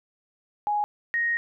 sine tone pair in turn, 832 / 1869.9 Hz, G#5 / A#6, +3 / +5 cents, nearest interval octave + major second, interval 1402 cents, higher second, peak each -22 dBFS, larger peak neither, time 0.67-0.84 / 1.14-1.37 s, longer second, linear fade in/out 0 ms, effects none

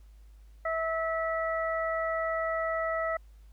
harmonic tone, 651 Hz, E5, 22 cents flat, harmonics 1 / 2 / 3, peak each -30 / -33 / -35 dBFS, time 0.65-3.17 s, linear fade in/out 5 ms, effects added 52 Hz sine -50 dBFS peak until 3.52 s + pink hiss -70 dBFS RMS until 3.52 s

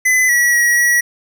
square tone with pitch steps, 2016 / 1932 / 1912 / 1926 Hz, B6 / B6 / A#6 / B6, +35 / -39 / +43 / -44 cents, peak -11 dBFS, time 0.05-1.01 s, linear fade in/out 10 ms, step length 240 ms, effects none

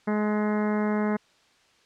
harmonic tone with a mistuned harmonic, 211 Hz, G#3, 28 cents sharp, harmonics 1 / 2 / 3 / 4 / 5 / 6 / 7 / 8 / 9 / 10, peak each -24 / -30 / -34 / -36 / -38 / -40 / -41 / -42 / -43 / -44 dBFS, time 0.07-1.17 s, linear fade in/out 10 ms, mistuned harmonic 5, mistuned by -18 cents, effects white hiss -61 dBFS RMS until 1.85 s + low-pass 5000 Hz 12 dB/octave

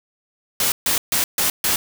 white noise bursts, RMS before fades -19 dBFS, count 5, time 0.6-1.76 s, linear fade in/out 2 ms, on 120 ms, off 140 ms, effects none

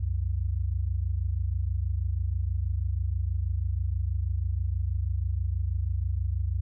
sine tone pair together, 65.1 / 91.32 Hz, C2 / F#2, -8 / -22 cents, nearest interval tritone, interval 586 cents, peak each -28 dBFS, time 0-6.61 s, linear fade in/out 10 ms, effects none

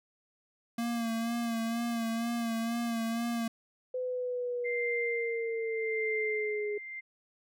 square tone with vibrato, 231.2 Hz, A#3, 14 cents flat, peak -31 dBFS, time 0.78-3.48 s, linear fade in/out 5 ms, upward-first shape sine, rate 2.1 Hz, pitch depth 36 cents each way
sine linear sweep, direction down, 508 to 414.7 Hz, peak -31 dBFS, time 3.94-6.78 s, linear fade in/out 5 ms
sine tone with tremolo, 2093 Hz, C7, in tune, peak -31 dBFS, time 4.64-7.01 s, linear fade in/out 20 ms, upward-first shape sine, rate 0.82 Hz, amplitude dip 70%
effects none

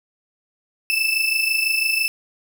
35% pulse tone pair together, 2620 / 2646 Hz, E7 / E7, -11 / +6 cents, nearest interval unison, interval 17 cents, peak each -20 / -19 dBFS, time 0.9-2.08 s, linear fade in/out 0 ms, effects none

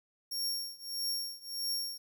sawtooth tone with tremolo, 5530 Hz, F8, 18 cents flat, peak -28 dBFS, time 0.31-1.98 s, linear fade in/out 10 ms, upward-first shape triangle, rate 1.6 Hz, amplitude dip 95%, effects 11-bit

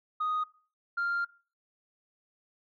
sine tone pair in turn, 1244.5 / 1394.4 Hz, D#6 / F6, 0 / -3 cents, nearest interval major second, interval 197 cents, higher second, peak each -26 dBFS, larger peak neither, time 0.2-0.44 / 0.97-1.25 s, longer second, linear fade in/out 10 ms, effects noise-tail reverb RT60 0.4 s tail -21 dB re dry + tanh soft clip ceiling -25 dBFS

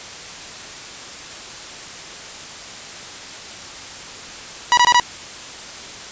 sawtooth tone bursts, 972 Hz, B5, 28 cents flat, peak -6 dBFS, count 4, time 4.72-4.998 s, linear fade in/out 0 ms, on 53 ms, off 22 ms, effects white hiss -34 dBFS RMS until 6.11 s + resampled to 16000 Hz

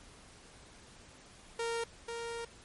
sawtooth tone pair in turn, 463.1 / 465.7 Hz, A#4 / A#4, -11 / -2 cents, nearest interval unison, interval 9 cents, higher second, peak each -29 / -34 dBFS, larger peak first, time 1.59-1.84 / 2.08-2.45 s, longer second, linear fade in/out 5 ms, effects pink hiss -56 dBFS RMS until 2.64 s + MP3 48 kbps

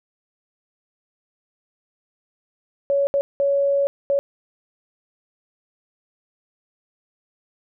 sine tone bursts at uneven times, 560 Hz, C#5, 18 cents sharp, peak -16 dBFS, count 4, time 2.9-3.07 / 3.14-3.21 / 3.4-3.87 / 4.1-4.19 s, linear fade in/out 0 ms, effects none

